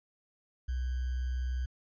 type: tone with sample-and-hold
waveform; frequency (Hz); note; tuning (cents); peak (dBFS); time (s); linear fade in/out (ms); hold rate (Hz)
sine; 63.1; B1; +38; -30; 0.68-1.66; 10; 1575
effects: resampled to 16000 Hz